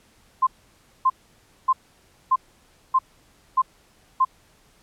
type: tone bursts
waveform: sine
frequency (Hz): 1046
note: C6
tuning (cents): -1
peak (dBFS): -14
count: 7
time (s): 0.42-4.25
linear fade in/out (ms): 10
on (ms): 50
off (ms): 580
effects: pink hiss -58 dBFS RMS until 4.82 s + low-pass 12000 Hz 12 dB/octave